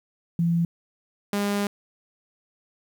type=tone pair in turn; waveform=sine / sawtooth; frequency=169.3 / 203 Hz; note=E3 / G#3; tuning=+46 / -39 cents; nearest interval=minor third; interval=315 cents; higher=second; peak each=-19 dBFS; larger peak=neither; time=0.39-0.65 / 1.33-1.67 s; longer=second; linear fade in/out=2 ms; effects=9-bit